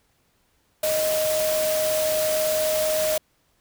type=tone in noise; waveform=sine; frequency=622.3 Hz; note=D#5; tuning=in tune; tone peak=-21 dBFS; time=0.83-3.18 s; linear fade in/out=5 ms; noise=white; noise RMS=-28 dBFS; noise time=0.83-3.18 s; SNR=+4 dB; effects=pink hiss -66 dBFS RMS until 3.6 s